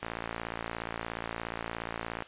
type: click train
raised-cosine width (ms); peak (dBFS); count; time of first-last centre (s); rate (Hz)
0.5; -19; 126; 0.03-2.223; 57
effects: white hiss -51 dBFS RMS until 2.27 s + resampled to 8000 Hz